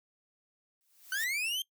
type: noise with exponential growth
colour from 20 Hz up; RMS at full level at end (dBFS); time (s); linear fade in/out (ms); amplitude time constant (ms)
blue; -38; 0.81-1.24; 0; 92
type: linear sweep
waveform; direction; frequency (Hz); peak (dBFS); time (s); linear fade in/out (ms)
40% pulse; up; 1480 to 3198; -30; 1.12-1.62; 2
effects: noise-tail reverb RT60 0.1 s tail -22 dB re dry